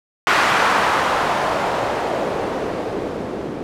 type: noise with low-pass filter sweep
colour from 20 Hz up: blue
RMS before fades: -20 dBFS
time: 0.27-3.63 s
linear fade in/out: 0 ms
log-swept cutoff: 1400 to 330 Hz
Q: 1.3
effects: none